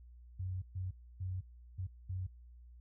sine tone bursts at uneven times, 92.5 Hz, F#2, in tune, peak -36 dBFS, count 5, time 0.39-0.62 / 0.75-0.91 / 1.2-1.41 / 1.78-1.87 / 2.09-2.27 s, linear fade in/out 10 ms, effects added 60 Hz sine -53 dBFS peak until 2.8 s

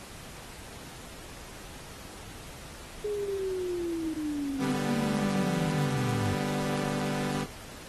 sine linear sweep, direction down, 421.8 to 94.7 Hz, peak -29 dBFS, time 3.05-6.34 s, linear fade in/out 5 ms
sawtooth chord, G major, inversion second, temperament equal, 146.83 / 196 / 246.9 Hz, D3 / G3 / B3, 0 / 0 / 0 cents, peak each -30 dBFS, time 4.58-7.47 s, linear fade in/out 50 ms
effects pink hiss -46 dBFS RMS until 7.88 s + AAC 32 kbps

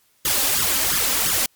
white noise with flanger, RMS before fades -20 dBFS, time 0.25-1.46 s, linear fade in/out 2 ms, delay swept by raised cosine 0.59 to 3.89 ms, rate 2.9 Hz, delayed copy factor +0.95, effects white hiss -61 dBFS RMS until 1.55 s + MP3 96 kbps

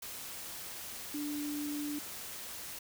sine tone in noise, 293.7 Hz, D4, in tune, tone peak -35 dBFS, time 1.14-1.99 s, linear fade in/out 5 ms, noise white, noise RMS -44 dBFS, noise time 0.02-2.79 s, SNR +6 dB, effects none

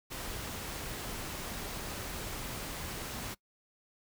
pink noise, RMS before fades -40 dBFS, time 0.1-3.35 s, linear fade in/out 20 ms, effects noise-tail reverb RT60 0.1 s tail -22 dB re dry

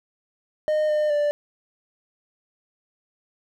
triangle tone with pitch steps, 613 / 605 / 588 Hz, D#5 / D#5 / D5, -26 / -49 / +2 cents, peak -17 dBFS, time 0.68-1.31 s, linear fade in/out 0 ms, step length 210 ms, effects none

